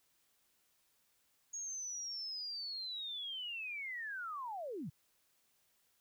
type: linear sweep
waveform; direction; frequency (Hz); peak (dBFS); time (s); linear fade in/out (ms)
sine; down; 6645 to 117.3; -40; 1.53-4.9; 10
effects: white hiss -75 dBFS RMS until 6 s